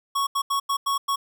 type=tone bursts at uneven times; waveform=square; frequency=1108.7 Hz; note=C#6; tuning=in tune; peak=-22 dBFS; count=6; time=0.15-0.27 / 0.35-0.42 / 0.5-0.6 / 0.69-0.77 / 0.86-0.98 / 1.08-1.16 s; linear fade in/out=10 ms; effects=none